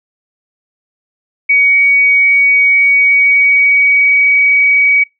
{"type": "tone with pitch glide", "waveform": "sine", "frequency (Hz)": [2251, 2264], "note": ["C#7", "C#7"], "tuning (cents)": [26, 36], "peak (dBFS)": -6, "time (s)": [1.49, 5.04], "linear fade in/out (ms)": 10, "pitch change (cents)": 10, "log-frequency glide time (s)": [2.91, 4.26], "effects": ["noise-tail reverb RT60 0.2 s tail -24 dB re dry"]}